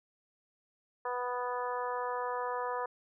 harmonic tone, 246.9 Hz, B3, in tune, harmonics 2 / 3 / 4 / 5 / 6 / 7, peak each -37 / -41 / -36 / -41 / -48 / -46 dBFS, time 1.05-2.86 s, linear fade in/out 5 ms, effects none

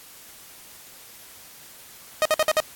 sawtooth tone bursts, 622.3 Hz, D#5, in tune, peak -13 dBFS, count 5, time 2.22-2.602 s, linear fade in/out 0 ms, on 34 ms, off 53 ms, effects white hiss -46 dBFS RMS until 2.75 s + AAC 64 kbps

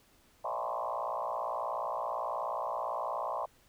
sine tone with frequency modulation, 835 Hz, G#5, 9 cents sharp, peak -32 dBFS, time 0.44-3.46 s, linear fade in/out 10 ms, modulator 58.6 Hz, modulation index 4.6, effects pink hiss -65 dBFS RMS until 3.68 s

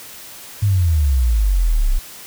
sine exponential sweep, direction down, 105.8 to 30.87 Hz, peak -12 dBFS, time 0.62-1.99 s, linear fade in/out 10 ms, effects white hiss -37 dBFS RMS until 2.26 s

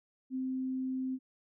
sine tone, 260 Hz, C4, 11 cents flat, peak -32 dBFS, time 0.3-1.19 s, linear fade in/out 50 ms, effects none

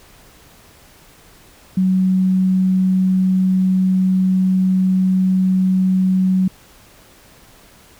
sine tone, 186.9 Hz, F#3, 18 cents sharp, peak -12 dBFS, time 1.77-6.48 s, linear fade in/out 5 ms, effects pink hiss -47 dBFS RMS until 7.99 s

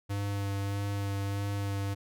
square tone with vibrato, 100 Hz, G2, 35 cents sharp, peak -31 dBFS, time 0.09-1.95 s, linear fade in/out 20 ms, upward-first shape sine, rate 1.6 Hz, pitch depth 14 cents each way, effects none

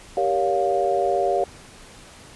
sine chord, G half-diminished seventh, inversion none, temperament just, 392 / 470.4 / 564.5 / 705.6 Hz, G4 / Bb4 / Db5 / F5, 0 / +16 / +31 / +18 cents, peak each -24 / -27 / -24 / -22 dBFS, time 0.17-1.44 s, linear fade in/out 2 ms, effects pink hiss -45 dBFS RMS until 2.35 s + resampled to 24000 Hz

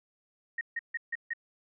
sine tone bursts, 1864.7 Hz, A#6, in tune, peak -30 dBFS, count 5, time 0.58-1.335 s, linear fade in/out 5 ms, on 31 ms, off 150 ms, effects none

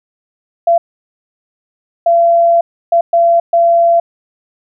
sine tone bursts at uneven times, 680 Hz, F5, 46 cents flat, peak -6 dBFS, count 5, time 0.67-0.78 / 2.06-2.61 / 2.92-3.01 / 3.13-3.4 / 3.53-4 s, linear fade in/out 5 ms, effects none

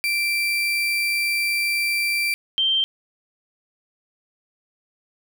35% pulse / sine tone pair in turn, 2349 / 3141 Hz, D7 / G7, 0 / +3 cents, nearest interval perfect fourth, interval 503 cents, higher second, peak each -18 / -17 dBFS, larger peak second, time 0.04-2.34 / 2.58-2.84 s, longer first, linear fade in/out 0 ms, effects none

